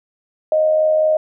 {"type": "tone with amplitude modulation", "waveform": "sine", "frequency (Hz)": 622.3, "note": "D#5", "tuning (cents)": 0, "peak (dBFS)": -10, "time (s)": [0.52, 1.17], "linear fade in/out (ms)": 2, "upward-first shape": "sine", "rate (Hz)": 84.5, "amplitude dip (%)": 40, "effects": []}